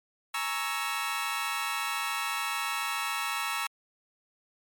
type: chord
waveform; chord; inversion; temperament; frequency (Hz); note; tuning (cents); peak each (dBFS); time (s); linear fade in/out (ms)
20% pulse; A# half-diminished seventh; third; equal with one note detuned; 838.3 / 932.3 / 1108.7 / 1318.5; G#5 / A#5 / C#6 / E6; +16 / 0 / 0 / 0; -34 / -31 / -30 / -28; 0.34-3.67; 5
effects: MP3 96 kbps